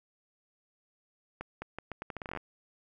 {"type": "accelerating click train", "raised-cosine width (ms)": 0.5, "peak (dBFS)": -23, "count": 15, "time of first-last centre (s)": [1.41, 2.373], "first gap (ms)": 210, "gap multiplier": 0.79, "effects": []}